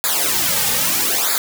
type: noise with flanger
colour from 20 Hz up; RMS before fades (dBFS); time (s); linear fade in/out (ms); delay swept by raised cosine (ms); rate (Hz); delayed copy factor
white; -18; 0.04-1.38; 0; 0.34 to 3.04; 0.78; -0.95
effects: none